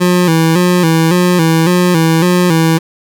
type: tone with vibrato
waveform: 25% pulse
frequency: 170.6 Hz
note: F3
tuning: 40 cents flat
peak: -4 dBFS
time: 0-2.79 s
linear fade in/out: 20 ms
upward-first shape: square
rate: 1.8 Hz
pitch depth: 83 cents each way
effects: none